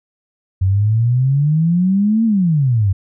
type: exponential two-way sweep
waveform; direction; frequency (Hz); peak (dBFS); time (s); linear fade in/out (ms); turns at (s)
sine; up then down; 92 to 230.4 to 92; -11; 0.61-2.93; 10; 2.25
effects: none